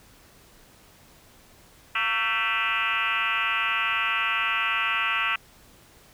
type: tone with frequency modulation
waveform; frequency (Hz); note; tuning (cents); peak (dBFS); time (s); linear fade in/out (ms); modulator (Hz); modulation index
sine; 1976; B6; 0; -22; 1.95-5.36; 5; 212; 4.1
effects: pink hiss -54 dBFS RMS until 6.13 s